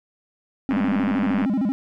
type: tone with vibrato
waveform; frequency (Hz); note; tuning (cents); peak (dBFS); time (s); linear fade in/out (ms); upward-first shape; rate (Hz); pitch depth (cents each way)
triangle; 234; A#3; +7; -17; 0.69-1.72; 0; square; 13; 240
type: click train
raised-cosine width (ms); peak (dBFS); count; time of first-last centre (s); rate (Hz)
0.5; -14; 73; 0.71-1.448; 97.5
effects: none